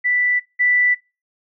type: tone pair in turn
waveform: sine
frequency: 1975.5 / 1975.5 Hz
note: B6 / B6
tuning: 0 / 0 cents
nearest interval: unison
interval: 0 cents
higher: neither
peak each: -15 / -13 dBFS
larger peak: second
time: 0.04-0.4 / 0.59-0.95 s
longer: neither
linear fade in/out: 20 ms
effects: noise-tail reverb RT60 0.3 s tail -23 dB re dry